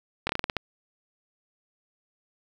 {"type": "slowing click train", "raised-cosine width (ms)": 0.3, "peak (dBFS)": -10, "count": 8, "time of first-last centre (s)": [0.27, 0.567], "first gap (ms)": 23, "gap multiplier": 1.2, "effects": ["7-bit"]}